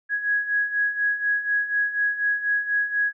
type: beating tone pair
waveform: sine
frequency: 1661.2 / 1665.3 Hz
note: G#6 / G#6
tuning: 0 / +4 cents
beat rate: 4.1 Hz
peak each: -27 / -22 dBFS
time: 0.09-3.13 s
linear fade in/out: 50 ms
effects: none